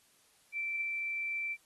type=tone; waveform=sine; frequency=2338 Hz; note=D7; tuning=8 cents flat; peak=-33 dBFS; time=0.52-1.57 s; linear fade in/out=50 ms; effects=white hiss -67 dBFS RMS until 1.65 s + AAC 32 kbps